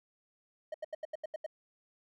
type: tone bursts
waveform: triangle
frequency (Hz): 622.3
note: D#5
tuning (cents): 0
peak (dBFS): -33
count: 8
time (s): 0.72-1.464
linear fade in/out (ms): 5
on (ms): 23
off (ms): 80
effects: none